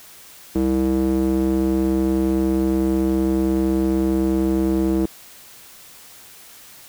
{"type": "tone with band-pass filter", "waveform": "square", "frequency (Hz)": 65.41, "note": "C2", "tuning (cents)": 0, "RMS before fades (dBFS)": -19, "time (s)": [0.55, 5.06], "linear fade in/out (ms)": 5, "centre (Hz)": 310, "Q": 2.9, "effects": ["white hiss -44 dBFS RMS until 6.88 s"]}